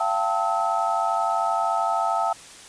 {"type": "tone cluster", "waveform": "sine", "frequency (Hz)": [681, 774, 884, 1291], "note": ["F5", "G5", "A5", "E6"], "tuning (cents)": [-44, -22, 8, -37], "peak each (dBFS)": -26, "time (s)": [0, 2.33], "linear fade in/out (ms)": 5, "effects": ["white hiss -44 dBFS RMS until 2.68 s", "resampled to 22050 Hz"]}